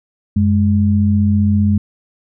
sine tone pair together, 92.52 / 207.7 Hz, F#2 / G#3, 0 / 0 cents, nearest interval octave + major second, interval 1400 cents, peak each -13 dBFS, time 0.36-1.78 s, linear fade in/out 5 ms, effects none

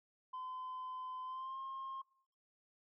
sine tone with pitch glide, 1023 to 1068.3 Hz, C6 to C6, -39 to +36 cents, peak -40 dBFS, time 0.33-2.02 s, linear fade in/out 10 ms, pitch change +75 cents, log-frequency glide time 1.24-1.59 s, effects noise-tail reverb RT60 0.6 s tail -22 dB re dry + tanh soft clip ceiling -40 dBFS

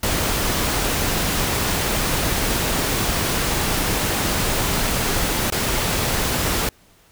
pink noise with dropouts, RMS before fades -21 dBFS, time 0.03-6.69 s, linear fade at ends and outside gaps 2 ms, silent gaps 5.502-5.522 s, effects pink hiss -54 dBFS RMS until 7.11 s

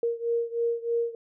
sine beating tone pair, 466.2 / 469.4 Hz, A#4 / A#4, 0 / +12 cents, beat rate 3.2 Hz, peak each -27 / -29 dBFS, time 0.03-1.15 s, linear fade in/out 2 ms, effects none

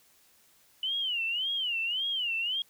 sine tone with vibrato, 2960 Hz, F#7, in tune, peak -28 dBFS, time 0.83-2.62 s, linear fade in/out 2 ms, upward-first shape sine, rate 1.8 Hz, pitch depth 180 cents each way, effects white hiss -63 dBFS RMS until 2.69 s

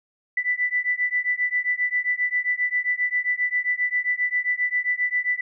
sine beating tone pair, 1979 / 1986.5 Hz, B6 / B6, +3 / +10 cents, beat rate 7.5 Hz, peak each -24 dBFS, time 0.37-5.41 s, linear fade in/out 5 ms, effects none

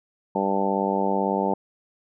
harmonic tone, 98 Hz, G2, in tune, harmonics 2 / 3 / 4 / 5 / 6 / 7 / 8 / 9, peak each -27 / -31 / -29 / -29 / -30 / -32 / -30 / -27 dBFS, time 0.35-1.54 s, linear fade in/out 5 ms, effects none

